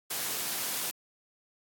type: noise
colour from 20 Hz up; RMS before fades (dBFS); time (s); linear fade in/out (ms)
white; -33; 0.1-0.91; 10
effects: high-pass 150 Hz 12 dB/octave + AAC 64 kbps